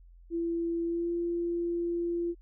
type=tone with pitch glide; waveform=sine; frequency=336.7 to 342.8 Hz; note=E4 to F4; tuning=+37 to -32 cents; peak=-28 dBFS; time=0.3-2.35 s; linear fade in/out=50 ms; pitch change=+31 cents; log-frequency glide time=0.84-1.11 s; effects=added 43 Hz sine -51 dBFS peak until 2.41 s